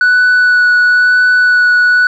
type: tone with vibrato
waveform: sine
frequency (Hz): 1480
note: F#6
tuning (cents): 0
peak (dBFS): -3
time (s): 0.01-2.07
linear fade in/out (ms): 2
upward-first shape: sine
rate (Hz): 1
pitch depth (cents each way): 11
effects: tanh soft clip ceiling -5 dBFS